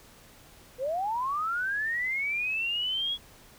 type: linear sweep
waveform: sine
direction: up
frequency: 484.1 to 3369 Hz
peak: -27 dBFS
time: 0.78-3.18 s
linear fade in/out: 50 ms
effects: pink hiss -54 dBFS RMS until 3.58 s